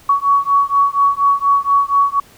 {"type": "beating tone pair", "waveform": "sine", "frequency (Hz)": [1121, 1125.2], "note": ["C#6", "C#6"], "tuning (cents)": [19, 26], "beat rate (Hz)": 4.2, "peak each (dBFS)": -14, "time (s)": [0.09, 2.2], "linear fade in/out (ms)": 5, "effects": ["pink hiss -46 dBFS RMS until 2.37 s"]}